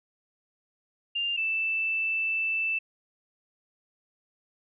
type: tone pair in turn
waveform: sine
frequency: 2797 / 2648 Hz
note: F7 / E7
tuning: +2 / +7 cents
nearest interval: minor second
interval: 95 cents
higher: first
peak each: -26 / -25 dBFS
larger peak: second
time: 1.15-1.37 / 1.37-2.79 s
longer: second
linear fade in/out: 10 ms
effects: none